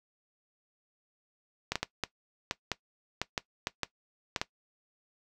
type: clicks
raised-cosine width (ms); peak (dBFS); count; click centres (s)
0.2; -12; 12; 1.72 / 1.756 / 1.83 / 2.037 / 2.511 / 2.717 / 3.216 / 3.378 / 3.671 / 3.833 / 4.362 / 4.415
effects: noise-tail reverb RT60 0.1 s tail -18 dB re dry